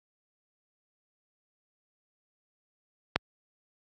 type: click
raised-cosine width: 0.3 ms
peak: -6 dBFS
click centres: 3.16 s
effects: high-pass 60 Hz 12 dB/octave + AAC 48 kbps